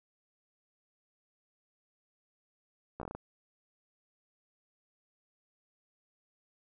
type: slowing click train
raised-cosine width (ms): 1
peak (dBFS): -26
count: 7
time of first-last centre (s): 3-3.15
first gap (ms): 14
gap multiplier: 1.23
effects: none